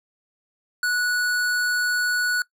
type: tone with tanh clipping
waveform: sine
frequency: 1471 Hz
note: F#6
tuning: 11 cents flat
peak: -22 dBFS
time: 0.83-2.42 s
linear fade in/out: 2 ms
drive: 18 dB
effects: noise-tail reverb RT60 0.1 s tail -20 dB re dry